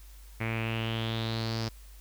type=tone with low-pass filter sweep; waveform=sawtooth; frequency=113.1 Hz; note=A2; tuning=48 cents sharp; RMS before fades=-32 dBFS; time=0.4-1.69 s; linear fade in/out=10 ms; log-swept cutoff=2200 to 5100 Hz; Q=5.8; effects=added 50 Hz sine -47 dBFS peak until 2 s + white hiss -58 dBFS RMS until 2 s